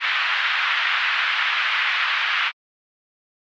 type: band-pass noise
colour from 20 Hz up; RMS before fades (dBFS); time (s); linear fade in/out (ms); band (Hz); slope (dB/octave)
pink; -21; 0-2.52; 50; 1300 to 3200; 24
effects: low-pass 5000 Hz 12 dB/octave + MP3 64 kbps